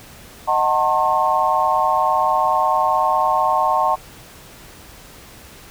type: chord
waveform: sine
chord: D# diminished seventh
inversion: none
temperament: just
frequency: 622.3 / 746.7 / 896 / 1075.3 Hz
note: D#5 / F#5 / A5 / C6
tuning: 0 / +16 / +31 / +47 cents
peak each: -23 / -20 / -19 / -19 dBFS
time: 0.47-3.96 s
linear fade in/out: 20 ms
effects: pink hiss -42 dBFS RMS until 5.7 s